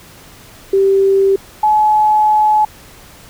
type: tone pair in turn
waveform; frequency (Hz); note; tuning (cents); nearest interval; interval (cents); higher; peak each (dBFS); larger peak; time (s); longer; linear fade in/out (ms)
sine; 390 / 853.1; G4 / G#5; -9 / +46; octave + major second; 1355; second; -8; neither; 0.73-1.36 / 1.63-2.65; second; 5
effects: pink hiss -40 dBFS RMS until 3.29 s